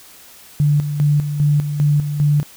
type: tone with tremolo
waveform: sine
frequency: 146.83 Hz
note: D3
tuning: in tune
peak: -11 dBFS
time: 0.6-2.43 s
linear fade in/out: 0 ms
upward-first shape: square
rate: 2.5 Hz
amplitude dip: 60%
effects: white hiss -43 dBFS RMS until 2.56 s